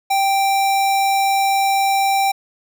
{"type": "tone", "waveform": "square", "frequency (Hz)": 784, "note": "G5", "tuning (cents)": 0, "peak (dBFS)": -15, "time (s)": [0.1, 2.32], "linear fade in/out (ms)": 10, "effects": ["8-bit"]}